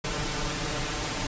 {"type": "noise with comb filter", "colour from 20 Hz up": "pink", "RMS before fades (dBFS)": -30, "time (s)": [0.04, 1.27], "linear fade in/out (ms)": 5, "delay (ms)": 6.7, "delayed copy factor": 0.8, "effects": ["resampled to 16000 Hz"]}